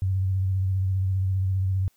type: tone with vibrato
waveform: sine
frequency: 94.9 Hz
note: F#2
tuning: 44 cents sharp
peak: -21 dBFS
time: 0.02-1.88 s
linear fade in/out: 0 ms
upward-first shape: sine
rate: 15 Hz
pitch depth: 33 cents each way
effects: white hiss -66 dBFS RMS until 1.96 s